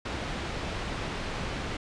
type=low-pass noise; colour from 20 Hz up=pink; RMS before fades=-34 dBFS; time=0.05-1.77 s; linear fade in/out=5 ms; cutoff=3800 Hz; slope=12 dB/octave; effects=resampled to 22050 Hz